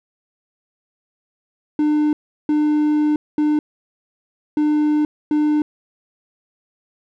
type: tone bursts at uneven times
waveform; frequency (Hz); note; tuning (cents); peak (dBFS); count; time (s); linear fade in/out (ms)
triangle; 300.6; D4; +40; -12; 5; 1.79-2.13 / 2.49-3.16 / 3.38-3.59 / 4.57-5.05 / 5.31-5.62; 2
effects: none